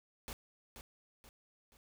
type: noise with echo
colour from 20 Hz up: pink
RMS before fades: -44 dBFS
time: 0.28-0.33 s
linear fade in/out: 0 ms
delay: 480 ms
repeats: 3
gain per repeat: -7 dB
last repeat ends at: 1.77 s
effects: none